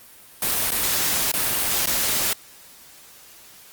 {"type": "noise with dropouts", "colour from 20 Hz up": "white", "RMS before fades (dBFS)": -22, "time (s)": [0.42, 2.33], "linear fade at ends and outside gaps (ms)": 2, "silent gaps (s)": [[0.707, 0.718], [1.316, 1.338], [1.859, 1.871]], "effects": ["white hiss -47 dBFS RMS until 3.72 s", "Opus 32 kbps"]}